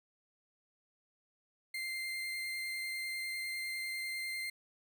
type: tone with vibrato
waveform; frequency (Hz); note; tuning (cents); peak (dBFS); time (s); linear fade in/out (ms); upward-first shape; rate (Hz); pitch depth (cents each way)
35% pulse; 2093; C7; 0; -35; 1.74-4.5; 5; square; 10; 8
effects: 11-bit